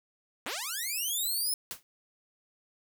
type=linear sweep; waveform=5% pulse; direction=up; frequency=207.7 to 5274 Hz; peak=-22 dBFS; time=0.46-1.54 s; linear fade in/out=2 ms
type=noise with exponential decay; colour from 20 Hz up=white; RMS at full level=-34 dBFS; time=1.71-1.83 s; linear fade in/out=0 ms; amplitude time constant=26 ms
effects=none